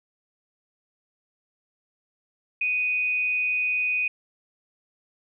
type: tone with amplitude modulation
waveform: sine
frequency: 2489 Hz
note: D#7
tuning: in tune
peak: -20 dBFS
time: 2.61-4.08 s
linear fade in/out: 5 ms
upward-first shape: sine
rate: 207 Hz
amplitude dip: 40%
effects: none